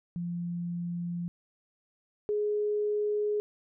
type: tone pair in turn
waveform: sine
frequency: 173.2 / 418.2 Hz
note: F3 / G#4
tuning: -14 / +12 cents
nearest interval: octave + minor third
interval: 1526 cents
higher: second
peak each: -31 / -26 dBFS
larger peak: second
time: 0.16-1.28 / 2.29-3.4 s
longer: first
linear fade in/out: 0 ms
effects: none